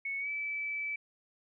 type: tone with pitch glide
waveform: sine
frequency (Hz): 2210 to 2308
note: C#7 to D7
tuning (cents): -6 to -31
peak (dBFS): -33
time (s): 0.05-0.96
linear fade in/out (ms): 5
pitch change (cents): +75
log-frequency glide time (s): 0.19-0.29
effects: none